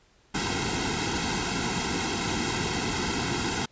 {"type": "noise with comb filter", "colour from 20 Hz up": "pink", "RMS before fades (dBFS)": -28, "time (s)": [0.34, 3.66], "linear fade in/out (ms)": 10, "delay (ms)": 1.7, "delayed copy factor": -0.95, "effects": ["pink hiss -62 dBFS RMS until 3.71 s", "resampled to 16000 Hz"]}